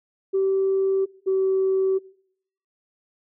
sine tone pair in turn, 386.1 / 381.9 Hz, G4 / G4, -26 / -45 cents, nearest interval unison, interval 19 cents, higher first, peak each -17 dBFS, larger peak neither, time 0.33-1.06 / 1.26-1.99 s, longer neither, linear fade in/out 20 ms, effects noise-tail reverb RT60 0.7 s tail -23 dB re dry + tanh soft clip ceiling -14 dBFS

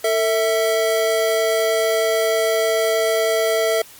square tone pair together, 448.4 / 655 Hz, A4 / E5, +33 / -11 cents, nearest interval perfect fifth, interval 656 cents, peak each -20 / -19 dBFS, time 0.04-3.82 s, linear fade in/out 5 ms, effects white hiss -43 dBFS RMS until 3.99 s + MP3 96 kbps

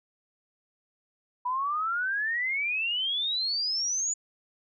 sine exponential sweep, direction up, 973 to 7000 Hz, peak -26 dBFS, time 1.45-4.14 s, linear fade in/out 10 ms, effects none

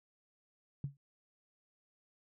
sine tone with exponential decay, 140 Hz, C#3, 18 cents sharp, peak -31 dBFS, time 0.84-0.97 s, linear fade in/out 2 ms, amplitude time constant 27 ms, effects none

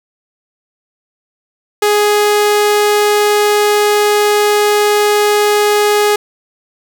sawtooth tone, 416.2 Hz, G#4, 4 cents sharp, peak -5 dBFS, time 1.82-6.16 s, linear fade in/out 5 ms, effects none

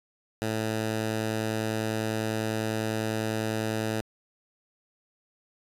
10% pulse tone, 110 Hz, A2, in tune, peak -19 dBFS, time 0.42-4.01 s, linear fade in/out 0 ms, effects resampled to 32000 Hz

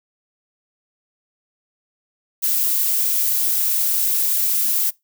violet noise, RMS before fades -19 dBFS, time 2.42-4.91 s, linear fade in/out 20 ms, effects noise-tail reverb RT60 0.2 s tail -23 dB re dry

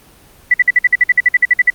sine tone bursts, 1975.5 Hz, B6, in tune, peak -5 dBFS, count 15, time 0.51-1.702 s, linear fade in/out 5 ms, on 30 ms, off 53 ms, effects pink hiss -45 dBFS RMS until 1.74 s + Opus 24 kbps

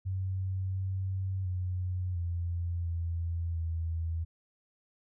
sine tone with pitch steps, 94.4 / 95 / 91.1 / 86.1 / 84.3 / 82.3 Hz, F#2 / F#2 / F#2 / F2 / E2 / E2, +35 / +46 / -26 / -24 / +39 / -2 cents, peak -30 dBFS, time 0.05-4.25 s, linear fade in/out 20 ms, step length 700 ms, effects none

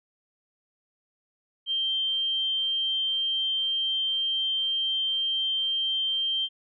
sine tone, 3149 Hz, G7, 7 cents sharp, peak -24 dBFS, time 1.66-6.49 s, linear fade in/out 50 ms, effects none

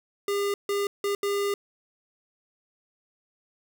square tone bursts at uneven times, 403.3 Hz, G4, 49 cents sharp, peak -25 dBFS, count 4, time 0.28-0.54 / 0.69-0.87 / 1.04-1.15 / 1.23-1.54 s, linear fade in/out 2 ms, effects 10-bit

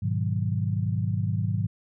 sine chord, G# minor seventh, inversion none, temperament equal, 103.83 / 123.47 / 155.56 / 185 Hz, G#2 / B2 / D#3 / F#3, 0 / 0 / 0 / 0 cents, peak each -26 / -30 / -31 / -32 dBFS, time 0.02-1.67 s, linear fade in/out 10 ms, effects none

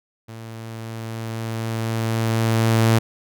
sawtooth tone with level ramp, 113 Hz, A2, 47 cents sharp, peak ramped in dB -31 to -9 dBFS, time 0.28-2.99 s, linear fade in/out 10 ms, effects none

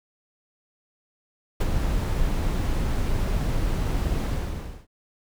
brown noise with ADSR envelope, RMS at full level -17 dBFS, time 1.6-4.87 s, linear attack 11 ms, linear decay 25 ms, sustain -7 dB, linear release 640 ms, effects none

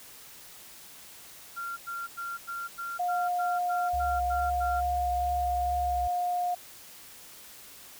sine tone bursts, 1381 Hz, F6, 20 cents flat, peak -33 dBFS, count 11, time 1.56-4.81 s, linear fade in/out 20 ms, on 210 ms, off 94 ms
sine tone, 713 Hz, F5, 36 cents sharp, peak -26 dBFS, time 2.99-6.55 s, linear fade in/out 10 ms
sine tone with vibrato, 65 Hz, C2, 11 cents flat, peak -33 dBFS, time 3.93-6.08 s, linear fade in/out 10 ms, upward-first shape sine, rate 2.3 Hz, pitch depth 58 cents each way
effects white hiss -49 dBFS RMS until 7.99 s

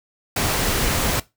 pink noise, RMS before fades -21 dBFS, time 0.36-1.2 s, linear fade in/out 5 ms, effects noise-tail reverb RT60 0.2 s tail -18 dB re dry

